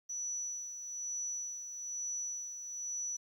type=tone with tremolo; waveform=sine; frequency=5920 Hz; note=F#8; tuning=in tune; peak=-35 dBFS; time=0.09-3.17 s; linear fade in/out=10 ms; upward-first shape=sine; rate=1.1 Hz; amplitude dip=55%; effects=11-bit